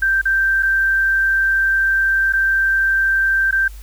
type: tone with dropouts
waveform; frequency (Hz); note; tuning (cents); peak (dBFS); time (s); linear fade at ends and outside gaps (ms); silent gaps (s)
sine; 1568; G6; 0; -13; 0.02-3.68; 5; 0.215-0.254 / 0.626-0.63 / 2.325-2.334 / 3.511-3.525
effects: added 50 Hz sine -32 dBFS peak until 3.82 s + white hiss -47 dBFS RMS until 3.82 s